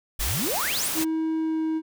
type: exponential sweep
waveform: sine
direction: up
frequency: 35 to 10440 Hz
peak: -27 dBFS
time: 0.19-0.88 s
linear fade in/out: 0 ms
type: noise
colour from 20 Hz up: white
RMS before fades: -28 dBFS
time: 0.19-1.05 s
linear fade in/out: 20 ms
type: tone with pitch glide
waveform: triangle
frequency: 319.7 to 317.9 Hz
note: D#4 to D#4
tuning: +47 to +37 cents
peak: -21 dBFS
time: 0.94-1.82 s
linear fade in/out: 50 ms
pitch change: -10 cents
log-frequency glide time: 1.37-1.62 s
effects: none